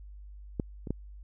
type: clicks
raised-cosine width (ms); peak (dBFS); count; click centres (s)
3; -16 / -25 / -17; 3; 0.598 / 0.872 / 0.906
effects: added 50 Hz sine -44 dBFS peak until 1.23 s